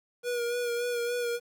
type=tone with vibrato; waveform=square; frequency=480 Hz; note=B4; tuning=49 cents flat; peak=-29 dBFS; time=0.23-1.4 s; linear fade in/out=50 ms; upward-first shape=sine; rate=3.5 Hz; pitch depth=30 cents each way; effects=10-bit